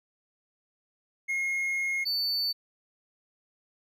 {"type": "tone pair in turn", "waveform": "triangle", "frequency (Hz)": [2152, 4500], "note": ["C7", "C#8"], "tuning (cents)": [48, 25], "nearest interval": "octave + minor second", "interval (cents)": 1277, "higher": "second", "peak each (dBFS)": -25, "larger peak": "neither", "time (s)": [[1.28, 2.05], [2.05, 2.53]], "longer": "first", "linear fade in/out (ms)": 20, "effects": []}